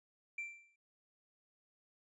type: tone with exponential decay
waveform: triangle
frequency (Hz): 2351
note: D7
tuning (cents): +1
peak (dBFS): -34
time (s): 0.38-0.76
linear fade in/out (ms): 5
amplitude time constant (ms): 81
effects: tanh soft clip ceiling -34 dBFS + resampled to 22050 Hz